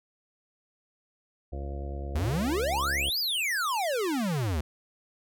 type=harmonic tone; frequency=69.7 Hz; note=C#2; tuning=10 cents sharp; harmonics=1 / 2 / 3 / 4 / 5 / 6 / 7 / 8 / 9 / 10; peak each=-33 / -44 / -49 / -48 / -44 / -54 / -47 / -46 / -57 / -47 dBFS; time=1.52-3.1 s; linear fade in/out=10 ms
type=exponential two-way sweep; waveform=square; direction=up then down; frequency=69.3 to 5110 to 69.3 Hz; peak=-27 dBFS; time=2.15-4.61 s; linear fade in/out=5 ms; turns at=3.19 s
effects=none